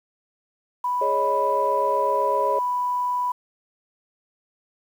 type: tone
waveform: sine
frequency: 987.8 Hz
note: B5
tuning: in tune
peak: -21 dBFS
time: 0.84-3.32 s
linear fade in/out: 5 ms
type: chord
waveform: sine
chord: Ab suspended fourth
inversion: none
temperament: equal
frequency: 415.3 / 554.4 / 622.3 Hz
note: Ab4 / Db5 / Eb5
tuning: 0 / 0 / 0 cents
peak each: -27 / -24 / -27 dBFS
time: 1.01-2.59 s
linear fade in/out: 5 ms
effects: tanh soft clip ceiling -8 dBFS + 8-bit